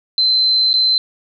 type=tone with dropouts; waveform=sine; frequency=4079 Hz; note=C8; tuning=45 cents flat; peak=-11 dBFS; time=0.18-0.98 s; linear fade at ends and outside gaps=1 ms; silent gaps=0.731-0.739 s; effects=none